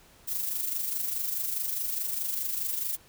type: noise with amplitude modulation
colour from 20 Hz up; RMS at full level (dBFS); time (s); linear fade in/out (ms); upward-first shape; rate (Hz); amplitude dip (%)
violet; -29; 0.27-2.97; 20; sine; 24.8; 50
effects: pink hiss -57 dBFS RMS until 3.08 s